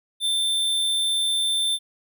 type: tone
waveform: square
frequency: 3559 Hz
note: A7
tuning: 19 cents sharp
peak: -21 dBFS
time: 0.2-1.79 s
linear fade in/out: 50 ms
effects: none